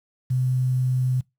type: tone with quantisation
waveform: sine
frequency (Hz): 127.8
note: C3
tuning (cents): -40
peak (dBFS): -19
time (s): 0.3-1.21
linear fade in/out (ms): 10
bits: 8
effects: noise-tail reverb RT60 0.2 s tail -23 dB re dry

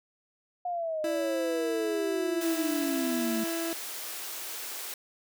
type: exponential sweep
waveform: sine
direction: down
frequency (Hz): 722 to 220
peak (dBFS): -29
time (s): 0.65-3.44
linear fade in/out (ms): 5
type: tone with pitch glide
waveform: 30% pulse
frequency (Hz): 329.6 to 331.9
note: E4 to E4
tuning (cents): 0 to +12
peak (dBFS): -28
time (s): 1.04-3.73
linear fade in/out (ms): 2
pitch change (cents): +12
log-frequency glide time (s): 2.63-3.04
type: high-pass noise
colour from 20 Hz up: white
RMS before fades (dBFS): -38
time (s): 2.41-4.94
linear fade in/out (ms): 2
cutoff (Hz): 310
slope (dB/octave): 24
effects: none

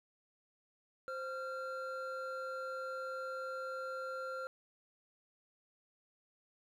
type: tone pair together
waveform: triangle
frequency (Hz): 523 / 1379.8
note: C5 / F6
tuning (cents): -1 / -21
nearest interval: octave + perfect fourth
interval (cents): 1680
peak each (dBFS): -40 / -40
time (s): 1.08-4.47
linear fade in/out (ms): 0
effects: none

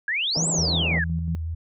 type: exponential two-way sweep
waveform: sine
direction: up then down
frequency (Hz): 1615 to 8150 to 1615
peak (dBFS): -22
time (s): 0.08-1.04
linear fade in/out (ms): 2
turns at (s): 0.48
type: band-pass noise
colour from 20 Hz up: white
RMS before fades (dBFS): -33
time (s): 0.35-0.99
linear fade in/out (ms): 2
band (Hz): 160 to 740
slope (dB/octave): 24
type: tone with tremolo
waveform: sine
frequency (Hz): 165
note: E3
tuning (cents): +2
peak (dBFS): -24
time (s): 0.37-1.35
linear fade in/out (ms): 0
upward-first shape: square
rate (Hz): 5.5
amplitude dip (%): 45
type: tone with vibrato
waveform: sine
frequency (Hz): 81.5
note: E2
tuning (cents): -19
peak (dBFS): -26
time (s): 0.58-1.55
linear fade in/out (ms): 10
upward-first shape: sine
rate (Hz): 6.8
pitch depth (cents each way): 27
effects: none

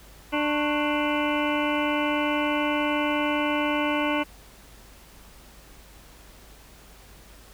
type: harmonic tone with a mistuned harmonic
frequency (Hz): 296.6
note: D4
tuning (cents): +17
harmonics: 1 / 2 / 3 / 4 / 5 / 7 / 8 / 9 / 10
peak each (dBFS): -26 / -29 / -31 / -32 / -33 / -34 / -35 / -36 / -36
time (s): 0.32-4.24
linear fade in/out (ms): 20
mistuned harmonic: 4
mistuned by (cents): -130
effects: added 50 Hz sine -51 dBFS peak until 7.53 s + pink hiss -51 dBFS RMS until 7.53 s

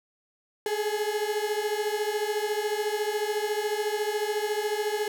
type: beating tone pair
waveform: 35% pulse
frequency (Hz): 415.3 / 429.3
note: G#4 / A4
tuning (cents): 0 / -43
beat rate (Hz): 14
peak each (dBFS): -27 / -28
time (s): 0.66-5.08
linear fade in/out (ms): 2
effects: none

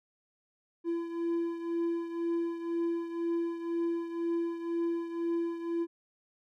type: beating tone pair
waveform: triangle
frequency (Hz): 337.1 / 339.1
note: E4 / E4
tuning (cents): +39 / +49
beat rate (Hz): 2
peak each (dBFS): -29 / -35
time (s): 0.84-5.87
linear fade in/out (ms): 50
effects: none

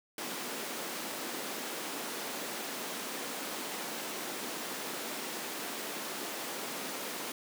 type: high-pass noise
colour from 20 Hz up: pink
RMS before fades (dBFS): -39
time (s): 0.18-7.32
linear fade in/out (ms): 2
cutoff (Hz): 230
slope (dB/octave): 24
effects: none

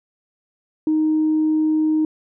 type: tone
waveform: sine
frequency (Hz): 311.1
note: D#4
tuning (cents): 0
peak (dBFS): -14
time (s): 0.87-2.05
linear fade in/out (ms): 2
effects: tanh soft clip ceiling -11 dBFS

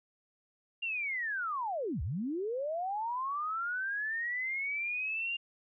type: linear two-way sweep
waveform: sine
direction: down then up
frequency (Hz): 2811 to 61.2 to 2811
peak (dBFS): -32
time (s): 0.82-5.37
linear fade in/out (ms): 10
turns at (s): 2.02
effects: none

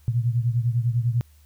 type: beating tone pair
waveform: sine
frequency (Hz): 116.9 / 126.9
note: A#2 / B2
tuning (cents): +5 / +47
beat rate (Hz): 10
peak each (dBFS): -21 / -25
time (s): 0.08-1.21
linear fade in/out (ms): 0
effects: added 74 Hz sine -51 dBFS peak until 1.45 s + white hiss -62 dBFS RMS until 1.45 s

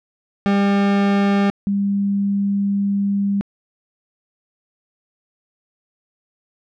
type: tone pair in turn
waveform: 40% pulse / sine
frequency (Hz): 199.8 / 199.8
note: G3 / G3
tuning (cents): +33 / +33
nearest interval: unison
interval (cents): 0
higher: neither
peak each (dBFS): -13 / -16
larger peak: first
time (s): 0.46-1.5 / 1.67-3.41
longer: second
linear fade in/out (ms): 0
effects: low-pass 3000 Hz 12 dB/octave

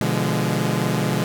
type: chord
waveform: sawtooth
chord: B diminished seventh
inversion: none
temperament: equal with one note detuned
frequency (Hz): 123.47 / 146.83 / 171.61 / 207.7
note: B2 / D3 / F3 / Ab3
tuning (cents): 0 / 0 / -30 / 0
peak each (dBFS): -21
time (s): 0.01-1.24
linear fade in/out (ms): 0
effects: none

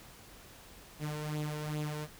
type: tone with flanger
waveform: sawtooth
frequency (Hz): 151.1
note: D3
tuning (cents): +50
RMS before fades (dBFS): -37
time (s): 0.99-2.08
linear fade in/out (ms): 50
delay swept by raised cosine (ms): 0.27 to 2.17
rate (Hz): 2.5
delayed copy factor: +0.65
effects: pink hiss -54 dBFS RMS until 2.19 s

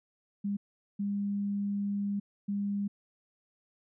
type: tone bursts at uneven times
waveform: sine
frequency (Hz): 201.8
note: G#3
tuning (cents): -49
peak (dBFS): -29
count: 3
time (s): 0.44-0.57 / 0.99-2.2 / 2.48-2.88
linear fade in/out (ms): 10
effects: none

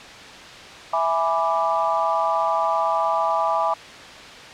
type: chord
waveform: sine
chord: E dominant seventh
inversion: none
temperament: equal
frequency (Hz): 659.3 / 830.6 / 987.8 / 1174.7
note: E5 / G#5 / B5 / D6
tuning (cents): 0 / 0 / 0 / 0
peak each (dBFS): -24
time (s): 0.93-3.74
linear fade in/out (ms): 5
effects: white hiss -39 dBFS RMS until 4.53 s + low-pass 4000 Hz 12 dB/octave

